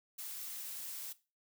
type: noise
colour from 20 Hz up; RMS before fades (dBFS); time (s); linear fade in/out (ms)
blue; -44; 0.18-1.13; 10
effects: noise-tail reverb RT60 0.3 s tail -17 dB re dry